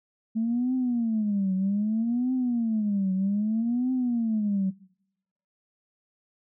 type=tone with vibrato; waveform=sine; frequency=220 Hz; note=A3; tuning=in tune; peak=-22 dBFS; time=0.35-4.71 s; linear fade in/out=20 ms; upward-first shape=triangle; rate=0.63 Hz; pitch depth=290 cents each way; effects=noise-tail reverb RT60 0.8 s tail -22 dB re dry + tanh soft clip ceiling -18 dBFS